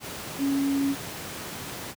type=tone in noise; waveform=sine; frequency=277 Hz; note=C#4; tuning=1 cent flat; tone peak=-22 dBFS; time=0.38-0.96 s; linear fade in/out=50 ms; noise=pink; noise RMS=-36 dBFS; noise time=0-1.95 s; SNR=+11 dB; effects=high-pass 100 Hz 12 dB/octave